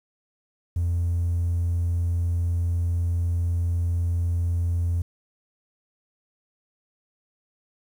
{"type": "tone", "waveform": "triangle", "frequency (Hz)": 86, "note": "F2", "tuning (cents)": -26, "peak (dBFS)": -18, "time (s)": [0.76, 5.02], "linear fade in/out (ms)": 5, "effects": ["tanh soft clip ceiling -17 dBFS", "9-bit"]}